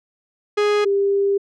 45% pulse / sine tone pair in turn, 415.3 / 398.1 Hz, G#4 / G4, 0 / +27 cents, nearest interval minor second, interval 73 cents, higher first, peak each -15 dBFS, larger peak neither, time 0.57-0.85 / 0.85-1.38 s, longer second, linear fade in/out 10 ms, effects low-pass 4000 Hz 12 dB/octave

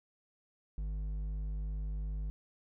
sine tone with hard clipping, 51.3 Hz, G#1, 21 cents flat, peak -36 dBFS, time 0.78-2.3 s, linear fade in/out 0 ms, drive 6 dB, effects none

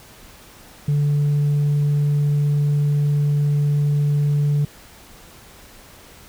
sine tone, 145.7 Hz, D3, 13 cents flat, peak -13 dBFS, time 0.88-4.65 s, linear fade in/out 5 ms, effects tanh soft clip ceiling -14 dBFS + pink hiss -45 dBFS RMS until 6.28 s

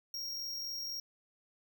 square tone with amplitude modulation, 5588 Hz, F8, in tune, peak -37 dBFS, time 0.14-1 s, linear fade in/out 2 ms, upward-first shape sine, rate 43.9 Hz, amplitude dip 25%, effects none

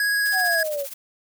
square tone with vibrato, 1659 Hz, G#6, 2 cents flat, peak -20 dBFS, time 0-0.63 s, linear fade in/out 2 ms, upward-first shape triangle, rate 17 Hz, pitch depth 11 cents each way
blue noise with tremolo, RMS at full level -32 dBFS, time 0.25-0.94 s, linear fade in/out 10 ms, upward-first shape triangle, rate 15 Hz, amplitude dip 85%
sine exponential sweep, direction down, 775 to 545 Hz, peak -24 dBFS, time 0.32-0.87 s, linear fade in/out 50 ms
effects none

